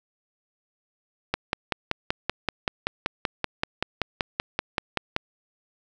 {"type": "click train", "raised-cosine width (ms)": 0.3, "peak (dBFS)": -7, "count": 21, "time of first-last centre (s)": [1.34, 5.164], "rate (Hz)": 5.23, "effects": []}